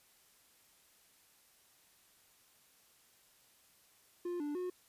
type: tone with pitch steps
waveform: triangle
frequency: 351.5 / 293.1 / 362.3 Hz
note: F4 / D4 / F#4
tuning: +11 / -3 / -36 cents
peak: -34 dBFS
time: 4.25-4.7 s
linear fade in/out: 5 ms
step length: 150 ms
effects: white hiss -67 dBFS RMS until 4.88 s + resampled to 32000 Hz